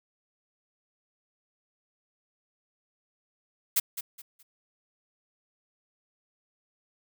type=noise with echo; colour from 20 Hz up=blue; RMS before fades=-23 dBFS; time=3.76-3.8 s; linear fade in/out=10 ms; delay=210 ms; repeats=3; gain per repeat=-11 dB; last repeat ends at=4.43 s; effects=none